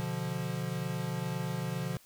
square chord, B diminished, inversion none, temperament equal with one note detuned, 124.83 / 146.83 / 174.61 Hz, B2 / D3 / F3, +19 / 0 / 0 cents, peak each -38 / -38 / -37 dBFS, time 0-1.97 s, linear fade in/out 0 ms, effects white hiss -60 dBFS RMS until 2.05 s

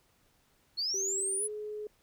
sine linear sweep, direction up, 4246 to 10360 Hz, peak -29 dBFS, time 0.77-1.48 s, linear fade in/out 20 ms
sine tone with pitch glide, 387.7 to 422.8 Hz, G4 to G#4, -19 to +31 cents, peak -36 dBFS, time 0.94-1.87 s, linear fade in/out 2 ms, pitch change +150 cents, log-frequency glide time 1.38-1.43 s
effects tanh soft clip ceiling -24 dBFS + pink hiss -69 dBFS RMS until 2.02 s

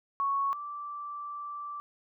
sine tone pair in turn, 1108.7 / 1168.2 Hz, C#6 / D6, 0 / -10 cents, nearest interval minor second, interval 90 cents, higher second, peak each -26 / -36 dBFS, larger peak first, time 0.2-0.53 / 0.53-1.8 s, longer second, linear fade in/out 0 ms, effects none

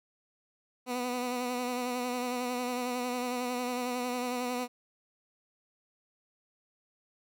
15% pulse tone with vibrato, 247.7 Hz, B3, 5 cents sharp, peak -25 dBFS, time 0.86-4.68 s, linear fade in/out 50 ms, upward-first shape sine, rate 11 Hz, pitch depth 31 cents each way, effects none

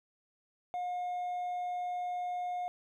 sine tone with hard clipping, 717 Hz, F5, 45 cents sharp, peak -34 dBFS, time 0.74-2.68 s, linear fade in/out 0 ms, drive 2 dB, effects none

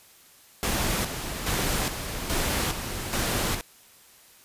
pink noise with tremolo, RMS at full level -26 dBFS, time 0.63-3.61 s, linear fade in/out 0 ms, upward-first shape square, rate 1.2 Hz, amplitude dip 55%, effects white hiss -54 dBFS RMS until 4.44 s + resampled to 32000 Hz

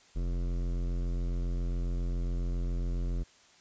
sine tone with hard clipping, 43.65 Hz, F1, in tune, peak -31 dBFS, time 0.15-3.24 s, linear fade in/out 20 ms, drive 16 dB, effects white hiss -60 dBFS RMS until 3.6 s + resampled to 16000 Hz

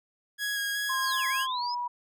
sawtooth tone with vibrato, 1653 Hz, G#6, 9 cents flat, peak -25 dBFS, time 0.38-1.47 s, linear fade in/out 50 ms, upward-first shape square, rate 2.7 Hz, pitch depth 13 cents each way
sine tone with pitch glide, 1046.5 to 970.8 Hz, C6 to B5, 0 to -30 cents, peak -29 dBFS, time 0.89-1.88 s, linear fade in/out 10 ms, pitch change -130 cents, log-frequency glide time 1.46-1.6 s
sine linear two-way sweep, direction down then up, 5274 to 1900 to 5274 Hz, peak -34 dBFS, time 1.02-1.75 s, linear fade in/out 10 ms, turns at 1.27 s
effects none

